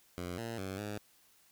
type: tone with pitch steps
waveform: 10% pulse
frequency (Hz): 88.7 / 115.3 / 95.6 / 104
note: F2 / A#2 / G2 / G#2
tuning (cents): +27 / -19 / -43 / +3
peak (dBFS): -30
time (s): 0.18-0.98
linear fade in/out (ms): 0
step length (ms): 200
effects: white hiss -66 dBFS RMS until 1.51 s